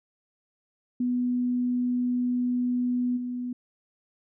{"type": "tone with level steps", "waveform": "sine", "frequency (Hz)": 246.9, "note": "B3", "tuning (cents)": 0, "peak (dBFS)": [-23, -29], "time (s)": [1, 3.53], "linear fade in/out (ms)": 5, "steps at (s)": 3.16, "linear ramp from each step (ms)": 20, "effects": []}